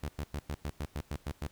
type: tone bursts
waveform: sawtooth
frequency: 73.4 Hz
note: D2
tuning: in tune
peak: -30 dBFS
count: 10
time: 0.03-1.473 s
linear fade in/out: 5 ms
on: 57 ms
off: 97 ms
effects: pink hiss -63 dBFS RMS until 1.51 s